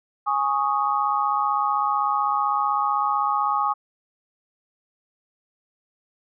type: chord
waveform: sine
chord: Ab suspended fourth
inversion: none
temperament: equal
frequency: 830.6 / 1108.7 / 1244.5 Hz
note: Ab5 / Db6 / Eb6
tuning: 0 / 0 / 0 cents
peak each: -24 dBFS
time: 0.26-3.74 s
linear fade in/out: 20 ms
effects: none